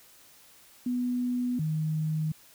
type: tone pair in turn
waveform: sine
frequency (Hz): 246.9 / 155.92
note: B3 / D#3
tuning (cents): 0 / +4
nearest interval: minor sixth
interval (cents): 796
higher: first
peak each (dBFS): -26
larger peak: neither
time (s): 0.86-1.59 / 1.59-2.32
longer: neither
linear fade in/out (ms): 5
effects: white hiss -56 dBFS RMS until 2.54 s